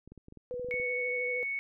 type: clicks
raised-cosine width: 3 ms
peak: -36 dBFS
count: 12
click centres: 0.076 / 0.12 / 0.177 / 0.284 / 0.324 / 0.373 / 0.541 / 0.596 / 0.646 / 0.687 / 0.741 / 0.799 s
type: tone with vibrato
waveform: sine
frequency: 493.9 Hz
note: B4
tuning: in tune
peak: -34 dBFS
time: 0.51-1.43 s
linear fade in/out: 0 ms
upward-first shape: triangle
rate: 13 Hz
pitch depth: 27 cents each way
type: tone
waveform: sine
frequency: 2217 Hz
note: C#7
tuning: in tune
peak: -31 dBFS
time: 0.71-1.59 s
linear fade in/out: 0 ms
effects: none